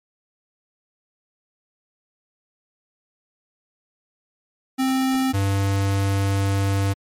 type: tone pair in turn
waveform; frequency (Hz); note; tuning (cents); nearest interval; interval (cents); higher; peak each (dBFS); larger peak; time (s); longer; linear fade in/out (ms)
square; 262.8 / 98.44; C4 / G2; +8 / +8; octave + perfect fourth; 1700; first; -19; neither; 4.78-5.33 / 5.33-6.94; second; 20
effects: MP3 64 kbps